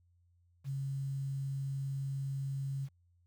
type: tone with quantisation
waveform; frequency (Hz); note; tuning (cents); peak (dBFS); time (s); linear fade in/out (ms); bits
sine; 136.6; C#3; -25; -34; 0.64-2.89; 50; 10
effects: added 87 Hz sine -66 dBFS peak until 3.26 s